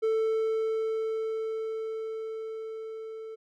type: tone with level ramp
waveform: triangle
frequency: 442.8 Hz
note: A4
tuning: 11 cents sharp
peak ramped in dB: -21 to -36 dBFS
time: 0.02-3.36 s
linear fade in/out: 20 ms
effects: none